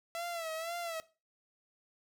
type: tone with vibrato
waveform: sawtooth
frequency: 665 Hz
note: E5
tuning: 15 cents sharp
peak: -33 dBFS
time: 0.15-1 s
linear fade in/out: 0 ms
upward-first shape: sine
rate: 2 Hz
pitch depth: 76 cents each way
effects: noise-tail reverb RT60 0.3 s tail -17 dB re dry